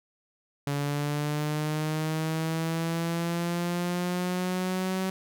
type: linear sweep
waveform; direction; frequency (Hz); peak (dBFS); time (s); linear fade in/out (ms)
sawtooth; up; 142 to 189.2; -23; 0.67-5.1; 2
effects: none